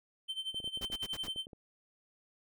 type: tone with tremolo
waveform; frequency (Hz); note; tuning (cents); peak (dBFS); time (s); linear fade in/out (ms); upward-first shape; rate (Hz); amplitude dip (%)
triangle; 3100; G7; -20; -32; 0.28-1.46; 20; sine; 11; 85
type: clicks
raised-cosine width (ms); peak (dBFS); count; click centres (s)
2; -36; 12; 0.545 / 0.602 / 0.643 / 0.676 / 0.774 / 0.812 / 0.844 / 0.901 / 1.282 / 1.361 / 1.469 / 1.532
type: noise bursts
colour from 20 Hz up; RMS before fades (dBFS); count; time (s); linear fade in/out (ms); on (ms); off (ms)
pink; -44; 5; 0.81-1.277; 10; 47; 58
effects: none